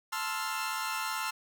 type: chord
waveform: sawtooth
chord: F major seventh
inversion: first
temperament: equal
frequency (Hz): 880 / 1046.5 / 1318.5 / 1396.9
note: A5 / C6 / E6 / F6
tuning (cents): 0 / 0 / 0 / 0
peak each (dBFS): -34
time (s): 0.12-1.31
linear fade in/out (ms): 10
effects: none